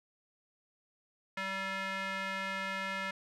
square tone with band-pass filter, 192.7 Hz, G3, 29 cents flat, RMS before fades -37 dBFS, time 1.37-3.11 s, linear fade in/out 5 ms, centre 1900 Hz, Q 1.7, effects none

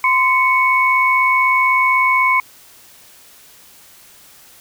sine tone pair together, 1032 / 2216 Hz, C6 / C#7, -24 / -1 cents, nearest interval octave + minor second, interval 1323 cents, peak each -14 dBFS, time 0.04-2.4 s, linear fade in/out 2 ms, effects white hiss -45 dBFS RMS until 4.6 s

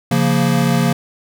square chord, Bb minor, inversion first, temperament equal, 138.59 / 174.61 / 233.1 Hz, Db3 / F3 / Bb3, 0 / 0 / 0 cents, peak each -18 dBFS, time 0.11-0.93 s, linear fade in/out 5 ms, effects none

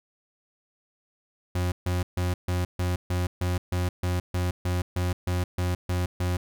40% pulse tone bursts, 89.6 Hz, F2, 45 cents sharp, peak -23 dBFS, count 16, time 1.55-6.37 s, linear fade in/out 5 ms, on 170 ms, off 140 ms, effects none

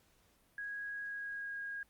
sine tone with pitch glide, 1652 to 1634 Hz, G#6 to G#6, -10 to -29 cents, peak -39 dBFS, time 0.58-1.83 s, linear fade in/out 2 ms, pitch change -19 cents, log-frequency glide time 1.04-1.57 s, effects pink hiss -70 dBFS RMS until 1.89 s + Opus 48 kbps

